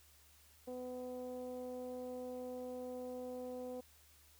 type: tone with low-pass filter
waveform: 15% pulse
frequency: 251.2 Hz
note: B3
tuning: 30 cents sharp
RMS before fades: -45 dBFS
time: 0.67-3.81 s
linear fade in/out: 10 ms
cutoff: 520 Hz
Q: 2.2
effects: added 74 Hz sine -68 dBFS peak until 4.39 s + white hiss -66 dBFS RMS until 4.39 s